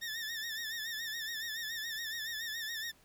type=tone with vibrato; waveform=20% pulse; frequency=1798 Hz; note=A6; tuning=37 cents sharp; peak=-32 dBFS; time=0.01-2.92 s; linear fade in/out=20 ms; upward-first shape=sine; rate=7.1 Hz; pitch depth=79 cents each way; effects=pink hiss -65 dBFS RMS until 3.04 s